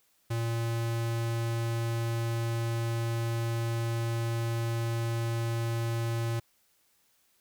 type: tone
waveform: square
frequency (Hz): 115.6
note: A#2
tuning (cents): -14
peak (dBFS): -29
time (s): 0.3-6.4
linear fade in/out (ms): 10
effects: white hiss -69 dBFS RMS until 7.4 s